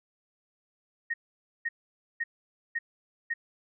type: tone bursts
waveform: sine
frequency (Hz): 1860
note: A#6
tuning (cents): -4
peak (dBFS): -27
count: 5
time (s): 1.1-3.34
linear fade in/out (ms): 10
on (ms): 40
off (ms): 510
effects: none